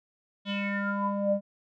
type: tone with low-pass filter sweep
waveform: square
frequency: 200.8 Hz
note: G3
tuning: 42 cents sharp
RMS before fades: -29 dBFS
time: 0.45-1.41 s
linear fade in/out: 50 ms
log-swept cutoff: 3400 to 490 Hz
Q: 8.1
effects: none